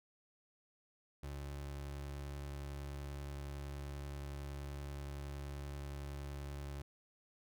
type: tone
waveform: 30% pulse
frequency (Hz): 70.6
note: C#2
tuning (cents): +32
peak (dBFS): -40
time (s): 1.23-6.82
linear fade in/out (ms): 5
effects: none